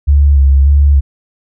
sine tone with vibrato, 70 Hz, C#2, 18 cents sharp, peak -4 dBFS, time 0.07-1.01 s, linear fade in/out 20 ms, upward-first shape square, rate 1.7 Hz, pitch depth 35 cents each way, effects none

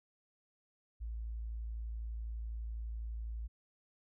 sine tone, 56 Hz, A1, 31 cents sharp, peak -38 dBFS, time 1-3.48 s, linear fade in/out 20 ms, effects none

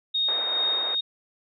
sine tone with tremolo, 3718 Hz, A#7, 5 cents flat, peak -21 dBFS, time 0.14-1.01 s, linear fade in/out 10 ms, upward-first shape sine, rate 2.4 Hz, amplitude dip 35%
pink band-pass noise, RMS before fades -37 dBFS, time 0.28-0.95 s, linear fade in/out 5 ms, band 420 to 1900 Hz, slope 24 dB/octave
effects none

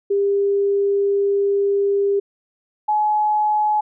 sine tone pair in turn, 400 / 847.6 Hz, G4 / G#5, +35 / +35 cents, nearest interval octave + minor second, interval 1300 cents, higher second, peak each -15 dBFS, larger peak neither, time 0.1-2.2 / 2.88-3.81 s, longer first, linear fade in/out 10 ms, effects none

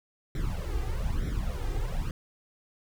brown noise with flanger, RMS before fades -30 dBFS, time 0.35-2.11 s, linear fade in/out 2 ms, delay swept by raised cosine 0.53 to 2.53 ms, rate 1.1 Hz, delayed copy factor +0.95, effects none

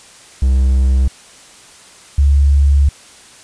triangle / sine tone pair in turn, 65.41 / 70.47 Hz, C2 / C#2, 0 / +29 cents, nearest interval minor second, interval 129 cents, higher second, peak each -7 dBFS, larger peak neither, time 0.42-1.08 / 2.18-2.89 s, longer second, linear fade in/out 5 ms, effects white hiss -41 dBFS RMS until 3.43 s + resampled to 22050 Hz

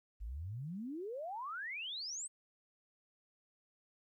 sine exponential sweep, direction up, 48.07 to 8580 Hz, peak -40 dBFS, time 0.2-2.28 s, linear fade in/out 20 ms, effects 13-bit

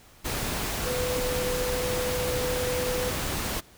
sine tone in noise, 499.2 Hz, B4, 19 cents sharp, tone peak -28 dBFS, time 0.85-3.11 s, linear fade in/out 20 ms, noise pink, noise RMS -30 dBFS, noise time 0.24-3.61 s, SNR -1 dB, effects pink hiss -54 dBFS RMS until 3.77 s

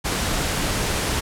pink noise, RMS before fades -23 dBFS, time 0.04-1.21 s, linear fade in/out 20 ms, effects low-pass 11000 Hz 12 dB/octave

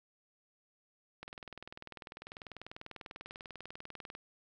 click train, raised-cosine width 0.3 ms, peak -29 dBFS, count 60, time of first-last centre 1.23-4.151 s, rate 20.2 Hz, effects none

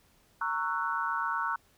sine chord, F# dominant seventh, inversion first, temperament just, 925 / 1110 / 1332 / 1480 Hz, A#5 / C#6 / E6 / F#6, -14 / +2 / +18 / 0 cents, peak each -34 dBFS, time 0.41-1.56 s, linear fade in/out 5 ms, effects pink hiss -65 dBFS RMS until 1.77 s

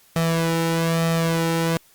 sawtooth tone with flanger, 165.1 Hz, E3, 3 cents sharp, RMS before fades -21 dBFS, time 0.16-1.77 s, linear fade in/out 0 ms, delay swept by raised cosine 1.6 to 2.18 ms, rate 1.1 Hz, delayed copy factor +0.7, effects white hiss -55 dBFS RMS until 1.94 s + Opus 48 kbps

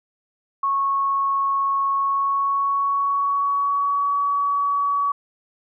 sine tone with pitch glide, 1101 to 1133.9 Hz, C#6 to C#6, -12 to +39 cents, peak -18 dBFS, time 0.63-5.12 s, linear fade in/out 5 ms, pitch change +51 cents, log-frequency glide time 1.92-4.17 s, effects none

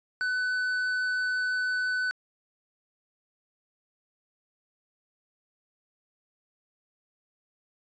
sine tone with tanh clipping, 1501 Hz, F#6, 24 cents sharp, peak -27 dBFS, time 0.21-2.11 s, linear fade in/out 0 ms, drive 7 dB, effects resampled to 16000 Hz

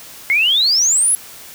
sine exponential sweep, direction up, 2100 to 11260 Hz, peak -11 dBFS, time 0.3-1.15 s, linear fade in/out 0 ms, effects white hiss -37 dBFS RMS until 1.54 s

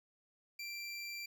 25% pulse tone, 2356 Hz, D7, 5 cents sharp, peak -38 dBFS, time 0.59-1.26 s, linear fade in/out 5 ms, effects none

